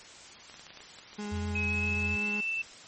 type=clicks; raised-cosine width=0.2 ms; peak=-30 dBFS; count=11; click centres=0.498 / 0.542 / 0.595 / 0.667 / 0.705 / 0.773 / 0.805 / 0.987 / 1.131 / 1.254 / 1.362 s
type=tone with vibrato; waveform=35% pulse; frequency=207.7 Hz; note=G#3; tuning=in tune; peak=-33 dBFS; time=1.18-2.41 s; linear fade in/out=10 ms; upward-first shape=triangle; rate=7.7 Hz; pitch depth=10 cents each way
type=tone; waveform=sine; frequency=86 Hz; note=F2; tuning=26 cents flat; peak=-32 dBFS; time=1.31-2.17 s; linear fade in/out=20 ms
type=tone with pitch glide; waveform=sine; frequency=2550 to 2661 Hz; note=D#7 to E7; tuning=+42 to +16 cents; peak=-29 dBFS; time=1.55-2.62 s; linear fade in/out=5 ms; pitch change=+74 cents; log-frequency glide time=1.67-2.33 s
effects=white hiss -49 dBFS RMS until 2.87 s + MP3 32 kbps